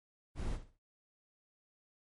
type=noise with echo; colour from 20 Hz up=brown; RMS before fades=-36 dBFS; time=0.35-0.59 s; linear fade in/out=50 ms; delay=67 ms; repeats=3; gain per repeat=-12 dB; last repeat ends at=0.791 s; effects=MP3 48 kbps